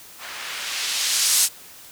violet noise with low-pass filter sweep, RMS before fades -23 dBFS, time 0.18-1.49 s, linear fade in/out 50 ms, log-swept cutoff 1300 to 8500 Hz, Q 0.85, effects white hiss -44 dBFS RMS until 1.91 s

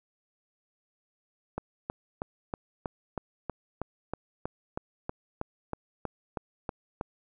click train, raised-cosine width 1 ms, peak -18 dBFS, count 18, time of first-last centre 1.58-7.011 s, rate 3.13 Hz, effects none

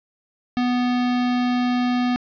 square tone, 246.9 Hz, B3, in tune, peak -19 dBFS, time 0.57-2.16 s, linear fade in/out 0 ms, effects resampled to 11025 Hz + 8-bit

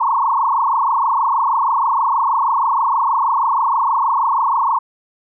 sine tone with frequency modulation, 1010 Hz, B5, 39 cents sharp, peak -13 dBFS, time 0-4.79 s, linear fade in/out 10 ms, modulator 26.3 Hz, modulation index 4.5, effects none

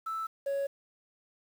sine tone pair in turn, 1318.5 / 556.1 Hz, E6 / C#5, 0 / +5 cents, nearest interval octave + minor third, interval 1495 cents, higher first, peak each -31 / -26 dBFS, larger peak second, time 0.06-0.27 / 0.46-0.67 s, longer neither, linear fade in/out 10 ms, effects tanh soft clip ceiling -28 dBFS + 9-bit

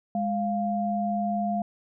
sine tone pair together, 206.5 / 698 Hz, G#3 / F5, -10 / -1 cents, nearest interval octave + major sixth, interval 2109 cents, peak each -27 dBFS, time 0.15-1.62 s, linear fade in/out 2 ms, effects none

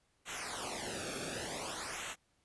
pink noise with flanger, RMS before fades -41 dBFS, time 0.25-2.16 s, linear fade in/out 50 ms, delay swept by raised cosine 0.2 to 1.02 ms, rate 0.55 Hz, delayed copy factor -0.85, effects pink hiss -75 dBFS RMS until 2.44 s + resampled to 24000 Hz

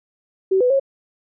sine tone with pitch steps, 381.5 / 498 / 545 Hz, G4 / B4 / C#5, -47 / +14 / -29 cents, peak -13 dBFS, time 0.51-0.798 s, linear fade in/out 10 ms, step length 96 ms, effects none

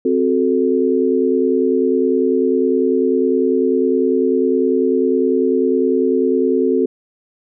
sine chord, F# diminished, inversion second, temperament equal, 261.6 / 370 / 440 Hz, C4 / F#4 / A4, 0 / 0 / 0 cents, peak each -17 dBFS, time 0.05-6.86 s, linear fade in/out 5 ms, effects none

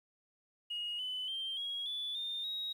sine tone with pitch steps, 2876 / 3012 / 3154 / 3304 / 3460 / 3624 / 3795 Hz, F#7 / F#7 / G7 / G#7 / A7 / A#7 / A#7, -50 / +30 / +10 / -10 / -30 / -50 / +30 cents, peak -35 dBFS, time 0.7-2.73 s, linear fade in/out 10 ms, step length 290 ms, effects tanh soft clip ceiling -32 dBFS + 11-bit

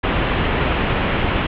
pink low-pass noise, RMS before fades -19 dBFS, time 0.03-1.47 s, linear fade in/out 10 ms, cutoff 3200 Hz, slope 48 dB/octave, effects none

